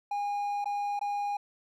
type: tone with dropouts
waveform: triangle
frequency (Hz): 816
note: G#5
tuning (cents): -31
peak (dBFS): -27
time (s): 0.11-1.37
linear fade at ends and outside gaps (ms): 5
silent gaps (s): 0.644-0.656 / 0.993-1.012
effects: none